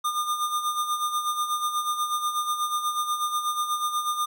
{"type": "tone with tremolo", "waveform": "square", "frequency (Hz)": 1211, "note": "D#6", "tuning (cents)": -47, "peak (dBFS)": -23, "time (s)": [0.04, 4.26], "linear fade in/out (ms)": 10, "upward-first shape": "sine", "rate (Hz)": 8.2, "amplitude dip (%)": 60, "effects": []}